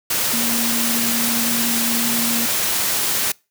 sine tone in noise, 233.1 Hz, A#3, in tune, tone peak -23 dBFS, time 0.33-2.46 s, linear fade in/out 5 ms, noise white, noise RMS -20 dBFS, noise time 0.1-3.32 s, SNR -6 dB, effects noise-tail reverb RT60 0.3 s tail -26 dB re dry + high-pass 100 Hz 12 dB/octave

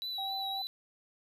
triangle tone with vibrato, 3929 Hz, B7, 10 cents flat, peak -34 dBFS, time 0.02-0.67 s, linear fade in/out 0 ms, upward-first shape triangle, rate 3.7 Hz, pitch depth 38 cents each way
sine tone, 776 Hz, G5, 18 cents flat, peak -37 dBFS, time 0.18-0.62 s, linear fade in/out 5 ms
effects none

